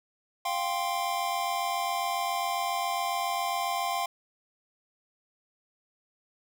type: chord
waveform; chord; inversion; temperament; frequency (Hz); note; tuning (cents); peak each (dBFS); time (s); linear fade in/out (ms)
square; F suspended second; none; just; 698.5 / 785.8 / 1047.7; F5 / G5 / C6; 0 / +4 / +2; -33; 0.45-4.06; 5
effects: none